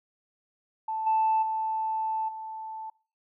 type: tone with level steps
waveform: sine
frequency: 880 Hz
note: A5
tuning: in tune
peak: -28 / -20 / -26 / -35 dBFS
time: 0.88-2.9 s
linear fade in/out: 5 ms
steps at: 1.06 / 1.42 / 2.28 s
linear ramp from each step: 10 ms
effects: noise-tail reverb RT60 0.4 s tail -24 dB re dry + tanh soft clip ceiling -17 dBFS